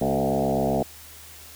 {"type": "tone with frequency modulation", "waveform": "sine", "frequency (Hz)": 440, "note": "A4", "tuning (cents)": 0, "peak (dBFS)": -20, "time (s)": [0.01, 0.83], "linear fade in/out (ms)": 5, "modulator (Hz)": 67.8, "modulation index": 4.5, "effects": ["added 78 Hz sine -51 dBFS peak until 1.55 s", "white hiss -45 dBFS RMS until 1.55 s"]}